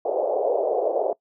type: band-pass noise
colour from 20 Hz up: white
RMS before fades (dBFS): -23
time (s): 0.05-1.13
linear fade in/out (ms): 2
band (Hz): 410 to 690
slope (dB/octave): 48
effects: noise-tail reverb RT60 0.1 s tail -22 dB re dry